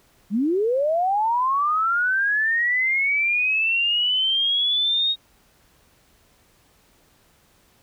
sine linear sweep, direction up, 185.5 to 3764 Hz, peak -18 dBFS, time 0.3-5.16 s, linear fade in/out 50 ms, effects pink hiss -59 dBFS RMS until 7.82 s

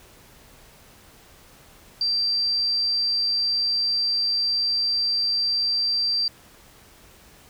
sine tone, 4699 Hz, D8, in tune, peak -20 dBFS, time 2.01-6.28 s, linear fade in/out 2 ms, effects pink hiss -51 dBFS RMS until 7.49 s

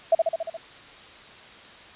sine tone with echo, 659.3 Hz, E5, in tune, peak -13 dBFS, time 0.12-0.15 s, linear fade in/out 5 ms, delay 70 ms, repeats 6, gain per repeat -3 dB, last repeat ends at 0.57 s, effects white hiss -46 dBFS RMS until 1.95 s + resampled to 8000 Hz

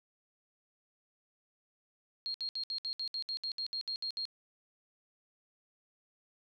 sine tone bursts, 4239 Hz, C8, 22 cents sharp, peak -34 dBFS, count 14, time 2.26-4.253 s, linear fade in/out 0 ms, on 82 ms, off 65 ms, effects none

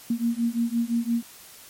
sine beating tone pair, 231 / 236.8 Hz, A#3 / A#3, -16 / +27 cents, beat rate 5.8 Hz, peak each -25 dBFS, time 0.1-1.23 s, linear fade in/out 5 ms, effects white hiss -47 dBFS RMS until 1.69 s + MP3 64 kbps

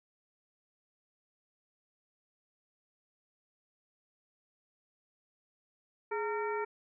harmonic tone with a mistuned harmonic, 458 Hz, A#4, 31 cents flat, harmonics 1 / 2 / 3 / 4 / 5, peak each -34 / -37 / -41 / -45 / -45 dBFS, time 6.11-6.65 s, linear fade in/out 10 ms, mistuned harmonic 1, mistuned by -150 cents, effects none

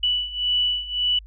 sine beating tone pair, 2960 / 2961.8 Hz, F#7 / F#7, 0 / +1 cents, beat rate 1.8 Hz, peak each -25 / -22 dBFS, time 0.03-1.19 s, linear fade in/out 5 ms, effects added 51 Hz sine -40 dBFS peak until 1.26 s

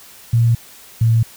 sine tone pair in turn, 116.54 / 113.88 Hz, A#2 / A#2, 0 / -40 cents, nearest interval unison, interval 40 cents, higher first, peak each -10 dBFS, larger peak neither, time 0.33-0.55 / 1.01-1.23 s, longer neither, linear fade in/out 5 ms, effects white hiss -42 dBFS RMS until 1.36 s

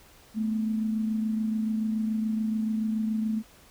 sine tone pair together, 218 / 245 Hz, A3 / B3, -16 / -14 cents, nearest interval major second, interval 202 cents, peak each -25 / -37 dBFS, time 0.34-3.43 s, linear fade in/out 50 ms, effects pink hiss -55 dBFS RMS until 3.7 s

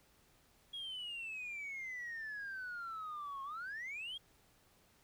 sine exponential two-way sweep, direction down then up, 3322 to 1076 to 3322 Hz, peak -40 dBFS, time 0.73-4.18 s, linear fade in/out 10 ms, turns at 3.43 s, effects tanh soft clip ceiling -39 dBFS + pink hiss -69 dBFS RMS until 5.03 s

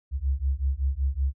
sine beating tone pair, 65.41 / 70.71 Hz, C2 / C#2, 0 / +35 cents, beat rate 5.3 Hz, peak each -26 dBFS, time 0.11-1.34 s, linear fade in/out 50 ms, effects none

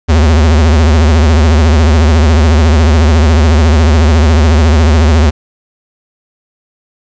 square tone with vibrato, 77.78 Hz, D#2, in tune, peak -5 dBFS, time 0.08-5.31 s, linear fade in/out 20 ms, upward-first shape triangle, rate 14 Hz, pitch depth 180 cents each way, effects resampled to 16000 Hz + 7-bit

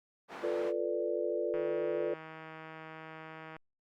white band-pass noise, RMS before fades -45 dBFS, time 0.28-0.73 s, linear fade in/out 50 ms, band 270 to 1200 Hz, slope 12 dB/octave
sine chord, B half-diminished seventh, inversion second, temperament equal, 349.2 / 440 / 493.9 / 587.3 Hz, F4 / A4 / B4 / D5, 0 / 0 / 0 / 0 cents, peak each -36 dBFS, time 0.43-2.14 s, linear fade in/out 5 ms
click train, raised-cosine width 0.5 ms, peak -32 dBFS, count 323, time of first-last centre 1.54-3.565 s, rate 159 Hz
effects Opus 48 kbps

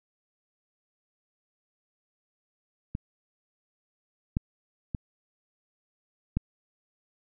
clicks, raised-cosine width 5 ms, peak -19 / -13 / -18 / -13 dBFS, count 4, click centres 2.951 / 4.369 / 4.948 / 6.37 s, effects none

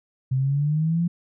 sine exponential sweep, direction up, 128.5 to 174.61 Hz, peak -19 dBFS, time 0.31-1.08 s, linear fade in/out 10 ms, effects none

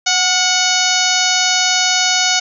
harmonic tone with a mistuned harmonic, 740 Hz, F#5, in tune, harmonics 1 / 2 / 3 / 4 / 5 / 6 / 7 / 8 / 9, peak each -21 / -21 / -21 / -21 / -21 / -21 / -21 / -21 / -21 dBFS, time 0.06-2.4 s, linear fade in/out 10 ms, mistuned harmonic 2, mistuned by -43 cents, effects none

